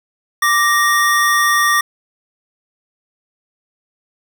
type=tone pair together; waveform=square; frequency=1174.7 / 1864.7 Hz; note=D6 / A#6; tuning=0 / 0 cents; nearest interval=minor sixth; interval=800 cents; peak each=-15 / -15 dBFS; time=0.42-1.81 s; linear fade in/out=5 ms; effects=none